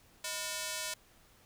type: ring-modulated tone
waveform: 5% pulse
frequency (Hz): 810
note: G#5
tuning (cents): -43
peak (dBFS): -21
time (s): 0.24-0.94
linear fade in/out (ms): 5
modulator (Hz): 186
effects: pink hiss -63 dBFS RMS until 1.45 s